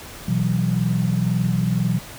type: chord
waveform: sine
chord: B suspended fourth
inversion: none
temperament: equal with one note detuned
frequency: 123.47 / 164.81 / 186.93 Hz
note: B2 / E3 / F#3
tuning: 0 / 0 / +18 cents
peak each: -22 dBFS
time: 0.28-1.99 s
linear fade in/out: 5 ms
effects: pink hiss -38 dBFS RMS until 2.18 s